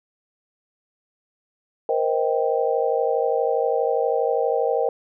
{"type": "chord", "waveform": "sine", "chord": "C minor seventh", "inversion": "third", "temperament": "just", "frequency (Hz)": [470.9, 523.3, 627.9, 784.9], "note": ["Bb4", "C5", "Eb5", "G5"], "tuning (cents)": [18, 0, 16, 2], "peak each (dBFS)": [-22, -24, -26, -26], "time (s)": [1.89, 4.89], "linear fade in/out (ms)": 2, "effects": []}